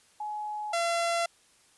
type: tone pair in turn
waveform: sine / sawtooth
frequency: 844 / 680.6 Hz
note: G#5 / F5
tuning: +28 / -45 cents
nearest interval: major third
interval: 373 cents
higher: first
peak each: -32 / -22 dBFS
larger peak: second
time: 0.2-0.73 / 0.73-1.26 s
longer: neither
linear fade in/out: 5 ms
effects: white hiss -62 dBFS RMS until 1.77 s + resampled to 24000 Hz